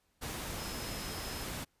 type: tone in noise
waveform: sine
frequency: 5140 Hz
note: E8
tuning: 45 cents flat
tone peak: -48 dBFS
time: 0.58-1.45 s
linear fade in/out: 20 ms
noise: pink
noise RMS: -40 dBFS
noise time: 0.21-1.65 s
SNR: -11 dB
effects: pink hiss -75 dBFS RMS until 1.8 s + resampled to 32000 Hz